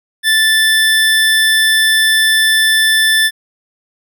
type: tone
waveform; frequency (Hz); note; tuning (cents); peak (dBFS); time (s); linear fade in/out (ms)
25% pulse; 1760; A6; 0; -5; 0.23-3.31; 50
effects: none